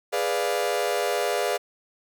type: chord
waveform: 40% pulse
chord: G# diminished seventh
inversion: none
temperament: equal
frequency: 415.3 / 493.9 / 587.3 / 698.5 Hz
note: G#4 / B4 / D5 / F5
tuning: 0 / 0 / 0 / 0 cents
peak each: -28 dBFS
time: 0.12-1.58 s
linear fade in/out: 20 ms
effects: none